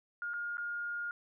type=tone with dropouts; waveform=sine; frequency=1420 Hz; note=F6; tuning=28 cents sharp; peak=-35 dBFS; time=0.22-1.11 s; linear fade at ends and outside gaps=1 ms; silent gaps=0.335-0.339 / 0.571-0.581 s; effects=none